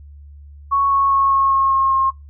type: tone with pitch steps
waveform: sine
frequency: 1108.7 / 1102.3 / 1096 / 1089.7 / 1083.4 / 1077.1 / 1070.9 Hz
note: C#6 / C#6 / C#6 / C#6 / C#6 / C6 / C6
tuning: 0 / -10 / -20 / -30 / -40 / +50 / +40 cents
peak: -13 dBFS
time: 0.71-2.11 s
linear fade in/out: 20 ms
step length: 200 ms
effects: noise-tail reverb RT60 0.2 s tail -20 dB re dry + added 72 Hz sine -37 dBFS peak until 2.29 s